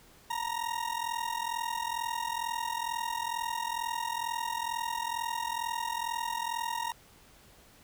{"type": "ring-modulated tone", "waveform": "40% pulse", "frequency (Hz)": 935, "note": "A#5", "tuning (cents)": 5, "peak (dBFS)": -28, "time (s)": [0.3, 6.92], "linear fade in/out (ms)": 2, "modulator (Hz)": 21.1, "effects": ["pink hiss -58 dBFS RMS until 7.83 s"]}